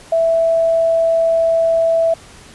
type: tone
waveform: sine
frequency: 659.3 Hz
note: E5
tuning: in tune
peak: -11 dBFS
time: 0.12-2.14 s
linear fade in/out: 5 ms
effects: pink hiss -41 dBFS RMS until 2.54 s + resampled to 24000 Hz